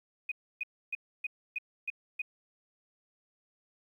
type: tone bursts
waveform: sine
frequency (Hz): 2489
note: D#7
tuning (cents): 0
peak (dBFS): -31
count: 7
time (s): 0.29-2.219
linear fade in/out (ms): 5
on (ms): 27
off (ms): 290
effects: 11-bit